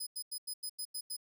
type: tone bursts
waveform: 15% pulse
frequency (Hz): 5020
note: D#8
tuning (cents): +15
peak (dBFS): -32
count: 8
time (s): 0-1.167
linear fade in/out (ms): 10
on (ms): 68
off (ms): 89
effects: none